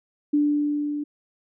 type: tone with level ramp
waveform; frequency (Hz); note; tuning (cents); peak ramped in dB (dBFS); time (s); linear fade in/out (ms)
sine; 293.7; D4; 0; -16 to -26; 0.33-1.04; 10
effects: none